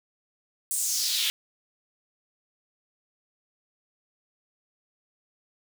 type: noise with high-pass filter sweep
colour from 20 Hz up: pink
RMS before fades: -27 dBFS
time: 0.71-1.3 s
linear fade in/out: 0 ms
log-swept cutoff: 9300 to 2900 Hz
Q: 2.8
effects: none